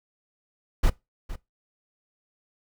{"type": "noise with echo", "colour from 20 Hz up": "brown", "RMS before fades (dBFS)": -18, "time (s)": [0.83, 0.9], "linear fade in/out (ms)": 10, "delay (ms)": 460, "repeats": 1, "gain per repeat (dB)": -15, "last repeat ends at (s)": 1.36, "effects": ["noise-tail reverb RT60 0.2 s tail -20 dB re dry"]}